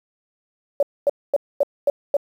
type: tone bursts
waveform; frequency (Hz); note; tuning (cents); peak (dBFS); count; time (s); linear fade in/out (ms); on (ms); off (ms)
sine; 569; C#5; +45; -13; 6; 0.8-2.168; 2; 28; 240
effects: 8-bit